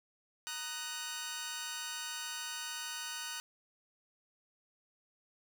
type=chord; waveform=10% pulse; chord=D# minor; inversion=second; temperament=just; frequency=933.4 / 1244.5 / 1493.4 Hz; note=A#5 / D#6 / F#6; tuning=+2 / 0 / +16 cents; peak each=-37 / -39 / -33 dBFS; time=0.47-3.4 s; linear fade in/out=0 ms; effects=none